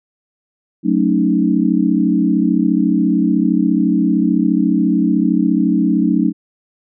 sine chord, D# half-diminished seventh, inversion first, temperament equal, 185 / 220 / 277.2 / 311.1 Hz, F#3 / A3 / C#4 / D#4, 0 / 0 / 0 / 0 cents, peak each -17 dBFS, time 0.83-6.33 s, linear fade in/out 50 ms, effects none

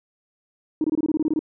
sine tone bursts, 311.1 Hz, D#4, in tune, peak -17 dBFS, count 11, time 0.81-1.392 s, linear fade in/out 2 ms, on 32 ms, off 23 ms, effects tanh soft clip ceiling -14 dBFS

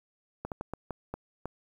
slowing click train, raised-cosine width 1 ms, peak -21 dBFS, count 7, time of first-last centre 0.45-1.456 s, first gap 68 ms, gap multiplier 1.36, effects 9-bit

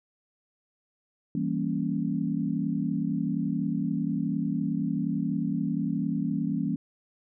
sine chord, E diminished seventh, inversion none, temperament equal, 164.81 / 196 / 233.1 / 277.2 Hz, E3 / G3 / Bb3 / Db4, 0 / 0 / 0 / 0 cents, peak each -31 dBFS, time 1.35-6.76 s, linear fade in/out 2 ms, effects none

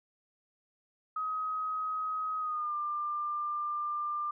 sine tone with pitch glide, 1264 to 1193.1 Hz, D#6 to D6, +27 to +27 cents, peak -31 dBFS, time 1.16-4.31 s, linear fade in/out 5 ms, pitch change -100 cents, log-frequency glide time 2.38-2.74 s, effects none

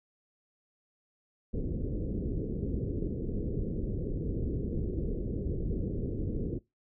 pink low-pass noise, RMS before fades -33 dBFS, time 1.53-6.59 s, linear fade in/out 10 ms, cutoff 470 Hz, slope 48 dB/octave, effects noise-tail reverb RT60 0.2 s tail -21 dB re dry

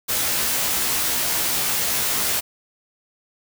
white noise with comb filter, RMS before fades -22 dBFS, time 0.08-2.41 s, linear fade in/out 20 ms, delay 16 ms, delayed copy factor +0.8, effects none

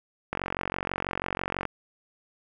click train, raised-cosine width 0.5 ms, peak -13 dBFS, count 62, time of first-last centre 0.33-1.653 s, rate 46.1 Hz, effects none

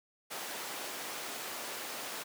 pink high-pass noise, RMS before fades -41 dBFS, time 0.3-2.24 s, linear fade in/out 20 ms, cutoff 430 Hz, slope 12 dB/octave, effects none

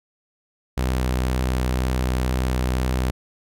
sawtooth tone with vibrato, 63.3 Hz, B1, 43 cents sharp, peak -16 dBFS, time 0.77-3.11 s, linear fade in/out 10 ms, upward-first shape triangle, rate 2 Hz, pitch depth 12 cents each way, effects none

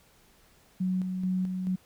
sine tone with tremolo, 185 Hz, F#3, in tune, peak -25 dBFS, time 0.8-1.76 s, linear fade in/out 10 ms, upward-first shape square, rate 2.3 Hz, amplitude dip 40%, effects pink hiss -61 dBFS RMS until 1.85 s

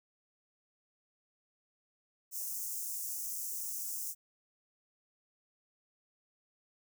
white high-pass noise, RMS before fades -39 dBFS, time 2.31-4.15 s, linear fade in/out 50 ms, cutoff 5800 Hz, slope 48 dB/octave, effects none

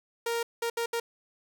sawtooth tone bursts at uneven times, 466.2 Hz, A#4, in tune, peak -24 dBFS, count 4, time 0.26-0.43 / 0.62-0.7 / 0.77-0.86 / 0.93-1 s, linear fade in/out 5 ms, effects none

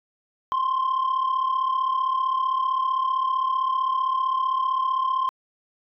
sine tone pair together, 1041 / 1076.5 Hz, C6 / C6, -9 / +49 cents, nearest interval minor second, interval 58 cents, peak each -20 / -24 dBFS, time 0.52-5.29 s, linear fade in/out 0 ms, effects tanh soft clip ceiling -18 dBFS

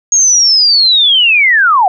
sine linear sweep, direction down, 6610 to 705 Hz, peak -5 dBFS, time 0.12-1.88 s, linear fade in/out 2 ms, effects none

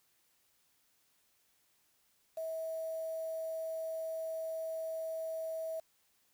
sine tone with quantisation, 646 Hz, E5, 35 cents flat, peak -36 dBFS, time 2.37-5.8 s, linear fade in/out 5 ms, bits 9, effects white hiss -73 dBFS RMS until 6.33 s

